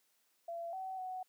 sine tone with pitch steps, 678 / 758 / 743 Hz, E5 / F#5 / F#5, +49 / +42 / +7 cents, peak -39 dBFS, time 0.48-1.23 s, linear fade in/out 5 ms, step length 250 ms, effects white hiss -75 dBFS RMS until 1.28 s + high-pass 200 Hz 12 dB/octave

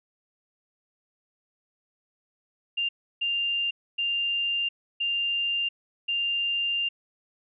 sine tone bursts at uneven times, 2794 Hz, F7, in tune, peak -24 dBFS, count 5, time 2.77-2.89 / 3.21-3.71 / 3.98-4.69 / 5-5.69 / 6.08-6.89 s, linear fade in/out 10 ms, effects none

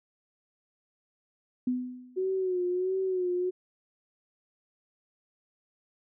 sine tone with exponential decay, 250.6 Hz, B3, 25 cents sharp, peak -23 dBFS, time 1.67-2.32 s, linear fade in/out 5 ms, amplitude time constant 140 ms
sine tone with vibrato, 368.7 Hz, F#4, 6 cents flat, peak -26 dBFS, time 2.16-3.51 s, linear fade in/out 20 ms, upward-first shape sine, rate 1.5 Hz, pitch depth 57 cents each way
effects none

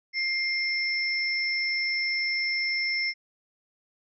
sine tone pair together, 2112 / 5322 Hz, C7 / E8, +16 / +16 cents, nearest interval octave + major third, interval 1600 cents, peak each -26 / -30 dBFS, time 0.13-3.14 s, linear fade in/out 50 ms, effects none

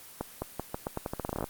accelerating click train, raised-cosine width 1 ms, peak -17 dBFS, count 17, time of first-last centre 0.21-1.442 s, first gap 210 ms, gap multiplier 0.84, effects white hiss -49 dBFS RMS until 1.49 s + Opus 24 kbps

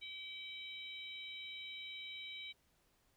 harmonic tone, 768 Hz, G5, 36 cents flat, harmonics 3 / 4 / 5, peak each -49 / -52 / -49 dBFS, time 0.01-2.53 s, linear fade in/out 20 ms, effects pink hiss -75 dBFS RMS until 3.16 s

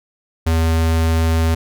square tone, 81.5 Hz, E2, 19 cents flat, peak -14 dBFS, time 0.46-1.55 s, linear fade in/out 10 ms, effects none

